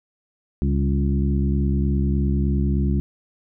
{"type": "harmonic tone with a mistuned harmonic", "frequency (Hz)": 69.8, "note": "C#2", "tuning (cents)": 13, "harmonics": [1, 2, 3, 4, 5], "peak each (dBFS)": [-20, -24, -24, -30, -32], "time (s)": [0.62, 3], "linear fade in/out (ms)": 0, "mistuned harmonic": 3, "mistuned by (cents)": -55, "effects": []}